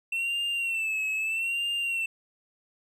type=tone with vibrato; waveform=triangle; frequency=2686 Hz; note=E7; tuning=32 cents sharp; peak=-25 dBFS; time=0.12-2.06 s; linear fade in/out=5 ms; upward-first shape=sine; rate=0.79 Hz; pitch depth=74 cents each way; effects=none